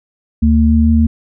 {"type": "tone pair together", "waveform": "sine", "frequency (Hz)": [75.8, 226.5], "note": ["D#2", "A#3"], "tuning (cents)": [-45, -50], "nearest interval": "octave + perfect fifth", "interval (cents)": 1895, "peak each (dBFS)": -10, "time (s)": [0.42, 1.07], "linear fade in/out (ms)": 10, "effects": []}